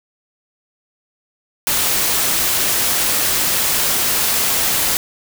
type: noise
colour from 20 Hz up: white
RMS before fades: -17 dBFS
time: 1.67-4.97 s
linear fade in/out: 0 ms
effects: none